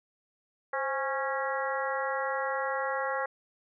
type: harmonic tone with a mistuned harmonic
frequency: 275.1 Hz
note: C#4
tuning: 13 cents flat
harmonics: 2 / 3 / 4 / 5 / 6 / 7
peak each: -33 / -35 / -36 / -37 / -38 / -38 dBFS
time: 0.73-3.26 s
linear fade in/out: 5 ms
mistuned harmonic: 2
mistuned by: -72 cents
effects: none